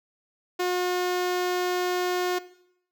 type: tone with notch filter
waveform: sawtooth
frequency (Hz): 360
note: F#4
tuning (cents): -47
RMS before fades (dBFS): -26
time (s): 0.59-2.39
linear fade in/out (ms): 10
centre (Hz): 9500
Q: 1.6
effects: noise-tail reverb RT60 0.7 s tail -17 dB re dry